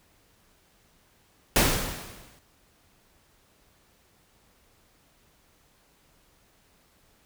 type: noise with exponential decay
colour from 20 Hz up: pink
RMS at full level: -18 dBFS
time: 1.56-2.39 s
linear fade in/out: 1 ms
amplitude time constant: 180 ms
effects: pink hiss -63 dBFS RMS until 7.25 s